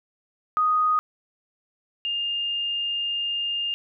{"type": "tone pair in turn", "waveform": "sine", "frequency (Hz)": [1244.5, 2815], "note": ["D#6", "F7"], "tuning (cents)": [0, 13], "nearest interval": "octave + major second", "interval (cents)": 1413, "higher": "second", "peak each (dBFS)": [-18, -24], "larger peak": "first", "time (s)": [[0.57, 0.99], [2.05, 3.74]], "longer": "second", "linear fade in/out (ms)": 0, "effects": []}